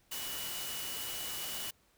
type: tone in noise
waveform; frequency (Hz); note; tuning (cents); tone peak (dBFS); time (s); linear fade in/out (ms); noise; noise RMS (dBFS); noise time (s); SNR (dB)
sine; 2943; F#7; -10; -44; 0.11-1.71; 10; white; -40; 0.11-1.71; -7
effects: pink hiss -69 dBFS RMS until 1.97 s